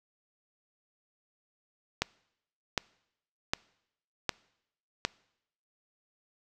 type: click train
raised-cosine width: 0.2 ms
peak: -9 dBFS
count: 5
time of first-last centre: 2.02-5.05 s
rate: 1.32 Hz
effects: noise-tail reverb RT60 0.8 s tail -24 dB re dry